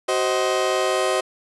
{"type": "chord", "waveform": "30% pulse", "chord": "C diminished", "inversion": "second", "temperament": "just", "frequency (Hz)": [376.7, 523.3, 627.9], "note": ["Gb4", "C5", "Eb5"], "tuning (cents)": [31, 0, 16], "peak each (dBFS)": -21, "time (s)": [0.08, 1.21], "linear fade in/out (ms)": 10, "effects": ["resampled to 24000 Hz"]}